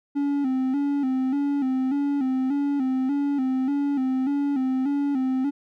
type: tone with vibrato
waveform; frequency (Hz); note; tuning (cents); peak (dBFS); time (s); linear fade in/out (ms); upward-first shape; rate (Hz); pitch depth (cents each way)
triangle; 272; C#4; -33; -19; 0.15-5.51; 20; square; 1.7; 76
effects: none